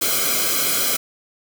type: noise with comb filter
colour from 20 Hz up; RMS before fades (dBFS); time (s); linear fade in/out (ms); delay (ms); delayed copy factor
white; -20; 0.01-0.97; 10; 1.1; -0.9
effects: none